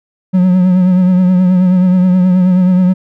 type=tone with vibrato; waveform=triangle; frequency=182.9 Hz; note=F#3; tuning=20 cents flat; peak=-4 dBFS; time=0.33-2.94 s; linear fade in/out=20 ms; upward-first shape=triangle; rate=9.4 Hz; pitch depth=49 cents each way; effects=none